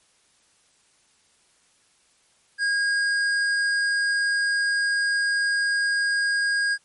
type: tone with hard clipping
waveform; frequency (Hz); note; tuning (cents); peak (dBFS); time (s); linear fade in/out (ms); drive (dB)
sine; 1630; G#6; -33; -22; 2.58-6.78; 50; 12
effects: white hiss -62 dBFS RMS until 6.84 s + MP3 48 kbps